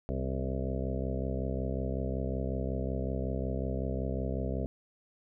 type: harmonic tone with a mistuned harmonic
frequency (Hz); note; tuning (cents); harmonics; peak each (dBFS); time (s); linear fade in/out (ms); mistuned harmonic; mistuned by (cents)
65.41; C2; 0; 1 / 2 / 3 / 4 / 6 / 7 / 8 / 9 / 10; -34 / -37 / -39 / -40 / -42 / -42 / -43 / -44 / -44; 0.09-4.66; 0; 4; +28
effects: none